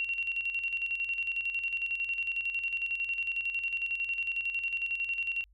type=tone with tremolo; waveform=sine; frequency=2744 Hz; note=F7; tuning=31 cents flat; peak=-28 dBFS; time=0-5.44 s; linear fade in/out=0 ms; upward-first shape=square; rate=11 Hz; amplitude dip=55%; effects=added 50 Hz sine -59 dBFS peak until 5.53 s